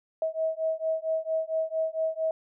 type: beating tone pair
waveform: sine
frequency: 639 / 643.4 Hz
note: D#5 / E5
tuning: +46 / -42 cents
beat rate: 4.4 Hz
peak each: -29 dBFS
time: 0.22-2.31 s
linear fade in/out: 2 ms
effects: none